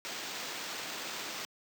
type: noise with sample-and-hold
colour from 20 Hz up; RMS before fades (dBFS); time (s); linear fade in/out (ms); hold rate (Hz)
blue; -40; 0.05-1.45; 0; 11025
effects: high-pass 200 Hz 12 dB/octave